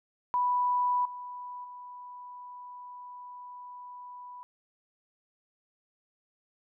sine tone with level steps, 987 Hz, B5, 1 cent flat, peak -24 / -38 / -42 dBFS, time 0.34-4.43 s, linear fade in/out 0 ms, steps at 1.05 / 1.64 s, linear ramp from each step 5 ms, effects none

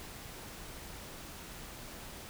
silence, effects pink hiss -47 dBFS RMS until 2.29 s

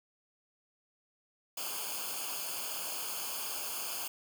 white noise with comb filter, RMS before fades -38 dBFS, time 1.57-4.08 s, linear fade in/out 5 ms, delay 0.52 ms, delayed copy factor -0.9, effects none

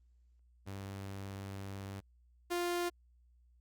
sawtooth tone pair in turn, 98 / 349.9 Hz, G2 / F4, 0 / +3 cents, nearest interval octave + minor seventh, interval 2203 cents, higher second, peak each -38 / -29 dBFS, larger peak second, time 0.66-2.01 / 2.5-2.9 s, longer first, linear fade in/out 20 ms, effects added 60 Hz sine -63 dBFS peak until 3.6 s + Opus 32 kbps

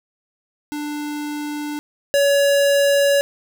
square tone pair in turn, 295.9 / 563.9 Hz, D4 / C#5, +13 / +30 cents, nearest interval major seventh, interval 1117 cents, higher second, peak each -25 / -14 dBFS, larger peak second, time 0.72-1.79 / 2.14-3.21 s, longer neither, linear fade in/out 0 ms, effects 7-bit

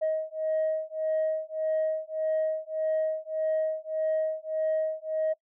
sine beating tone pair, 629 / 630.7 Hz, D#5 / D#5, +19 / +23 cents, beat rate 1.7 Hz, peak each -28 dBFS, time 0.01-5.34 s, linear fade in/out 20 ms, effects noise-tail reverb RT60 0.1 s tail -22 dB re dry + tanh soft clip ceiling -21 dBFS

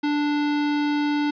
square tone, 293.7 Hz, D4, in tune, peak -21 dBFS, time 0.03-1.31 s, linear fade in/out 10 ms, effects resampled to 11025 Hz + 9-bit

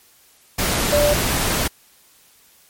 sine tone in noise, 587.3 Hz, D5, in tune, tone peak -14 dBFS, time 0.92-1.14 s, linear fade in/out 10 ms, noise pink, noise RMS -20 dBFS, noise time 0.58-1.68 s, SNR +3 dB, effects white hiss -53 dBFS RMS until 2.69 s + MP3 64 kbps

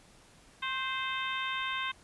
harmonic tone with a mistuned harmonic, 520 Hz, C5, 11 cents flat, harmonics 2 / 3 / 4 / 5 / 6 / 7, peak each -36 / -38 / -39 / -40 / -41 / -41 dBFS, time 0.62-1.92 s, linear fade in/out 10 ms, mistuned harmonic 2, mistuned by +35 cents, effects pink hiss -59 dBFS RMS until 2.03 s + resampled to 24000 Hz

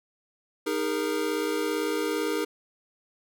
square chord, D# suspended fourth, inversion none, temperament equal with one note detuned, 311.1 / 408.4 / 466.2 Hz, D#4 / G#4 / A#4, 0 / -29 / 0 cents, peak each -31 dBFS, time 0.66-2.45 s, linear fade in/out 10 ms, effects none

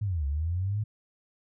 sine linear two-way sweep, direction down then up, 109.3 to 67.8 to 109.3 Hz, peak -26 dBFS, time 0.01-0.84 s, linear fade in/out 10 ms, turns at 0.26 s, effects none

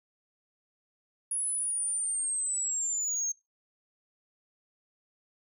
sine linear sweep, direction down, 10420 to 6390 Hz, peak -26 dBFS, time 1.31-3.32 s, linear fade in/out 5 ms, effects noise-tail reverb RT60 0.2 s tail -23 dB re dry + tanh soft clip ceiling -27 dBFS

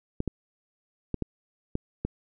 clicks, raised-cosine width 3 ms, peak -15 dBFS, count 6, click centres 0.204 / 0.277 / 1.143 / 1.223 / 1.754 / 2.05 s, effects none

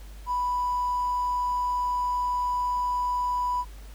triangle tone with hard clipping, 987.8 Hz, B5, in tune, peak -24 dBFS, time 0.26-3.65 s, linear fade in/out 50 ms, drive 3 dB, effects added 50 Hz sine -40 dBFS peak until 3.94 s + pink hiss -53 dBFS RMS until 3.94 s

